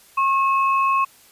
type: tone pair together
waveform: sine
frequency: 1085.2 / 2581 Hz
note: C#6 / E7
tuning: -37 / -37 cents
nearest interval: octave + minor third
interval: 1500 cents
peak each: -16 / -26 dBFS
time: 0.17-1.05 s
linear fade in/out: 10 ms
effects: white hiss -51 dBFS RMS until 1.31 s + resampled to 32000 Hz